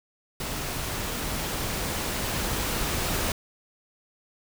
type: noise with level ramp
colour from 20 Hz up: pink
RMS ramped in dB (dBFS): -32 to -27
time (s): 0.4-3.32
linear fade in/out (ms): 2
effects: none